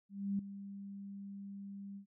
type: tone with ADSR envelope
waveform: sine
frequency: 198.7 Hz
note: G3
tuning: 24 cents sharp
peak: -31 dBFS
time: 0.09-2.06 s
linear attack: 300 ms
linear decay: 4 ms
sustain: -13 dB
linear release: 97 ms
effects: none